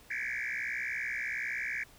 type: tone with frequency modulation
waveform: sine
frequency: 1975.5 Hz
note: B6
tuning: in tune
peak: -31 dBFS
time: 0.1-1.84 s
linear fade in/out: 10 ms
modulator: 61.3 Hz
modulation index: 5.8
effects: tanh soft clip ceiling -30 dBFS + pink hiss -58 dBFS RMS until 1.98 s